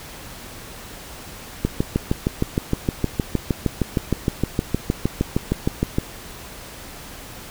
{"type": "click train", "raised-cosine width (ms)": 3, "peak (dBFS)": -5, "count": 29, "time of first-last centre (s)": [1.65, 5.984], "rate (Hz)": 6.46, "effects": ["pink hiss -38 dBFS RMS until 7.5 s"]}